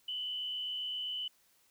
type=tone with frequency modulation; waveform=sine; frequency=3000 Hz; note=F#7; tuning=23 cents sharp; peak=-35 dBFS; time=0.08-1.28 s; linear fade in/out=5 ms; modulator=67.6 Hz; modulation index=0.89; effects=white hiss -69 dBFS RMS until 1.7 s